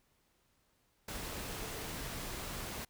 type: tone in noise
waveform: sine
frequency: 440 Hz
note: A4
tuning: in tune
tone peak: -51 dBFS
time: 1.57-1.89 s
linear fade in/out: 5 ms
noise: pink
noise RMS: -42 dBFS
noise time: 1.08-2.85 s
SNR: -12 dB
effects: pink hiss -74 dBFS RMS until 2.89 s